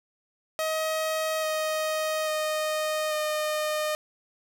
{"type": "tone with pitch steps", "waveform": "sawtooth", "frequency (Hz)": [632, 625.1, 618.3, 611.5], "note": ["D#5", "D#5", "D#5", "D#5"], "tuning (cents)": [27, 8, -11, -30], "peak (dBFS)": -22, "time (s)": [0.59, 3.95], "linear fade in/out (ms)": 0, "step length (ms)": 840, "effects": []}